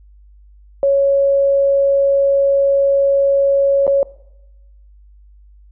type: tone with dropouts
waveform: sine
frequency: 554.4 Hz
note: C#5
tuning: in tune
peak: -10 dBFS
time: 0.83-4.03 s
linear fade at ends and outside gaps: 1 ms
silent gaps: 3.868-3.877 s
effects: noise-tail reverb RT60 0.9 s tail -20 dB re dry + added 50 Hz sine -42 dBFS peak until 5.71 s